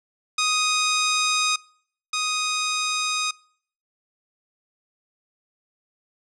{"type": "tone pair in turn", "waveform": "10% pulse", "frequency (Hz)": [1247, 1247], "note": ["D#6", "D#6"], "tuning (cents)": [3, 3], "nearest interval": "unison", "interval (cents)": 0, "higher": "neither", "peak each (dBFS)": [-11, -14], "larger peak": "first", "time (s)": [[0.38, 1.56], [2.13, 3.31]], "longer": "neither", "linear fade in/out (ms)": 5, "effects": ["noise-tail reverb RT60 0.6 s tail -25 dB re dry", "low-pass 8000 Hz 12 dB/octave"]}